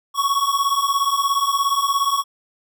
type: beating tone pair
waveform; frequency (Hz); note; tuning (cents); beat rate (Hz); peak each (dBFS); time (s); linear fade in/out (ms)
square; 1105 / 1122; C#6 / C#6; -6 / +21; 17; -21; 0.14-2.24; 50
effects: none